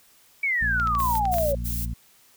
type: exponential sweep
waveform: sine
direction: down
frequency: 2302 to 540 Hz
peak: -21 dBFS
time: 0.43-1.55 s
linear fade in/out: 5 ms
type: harmonic tone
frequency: 58.27 Hz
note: A#1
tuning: in tune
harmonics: 1 / 2 / 3 / 4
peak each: -28 / -34 / -38 / -40 dBFS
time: 0.61-1.94 s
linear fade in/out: 10 ms
type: clicks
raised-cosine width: 0.2 ms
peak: -19 dBFS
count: 8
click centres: 0.799 / 0.873 / 0.951 / 1.003 / 1.154 / 1.254 / 1.341 / 1.384 s
type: noise bursts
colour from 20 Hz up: violet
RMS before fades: -32 dBFS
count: 3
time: 0.98-1.86 s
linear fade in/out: 20 ms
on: 220 ms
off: 110 ms
effects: white hiss -57 dBFS RMS until 2.36 s